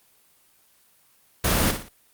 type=noise with echo; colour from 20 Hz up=pink; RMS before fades=-21 dBFS; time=1.44-1.71 s; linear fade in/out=5 ms; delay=59 ms; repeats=3; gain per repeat=-8 dB; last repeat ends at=1.887 s; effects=white hiss -60 dBFS RMS until 2.13 s + Opus 24 kbps